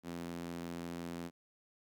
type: tone with high-pass filter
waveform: sawtooth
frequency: 85.6 Hz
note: F2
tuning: 34 cents flat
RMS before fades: -43 dBFS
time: 0.03-1.31 s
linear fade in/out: 50 ms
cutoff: 220 Hz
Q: 2.1
effects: none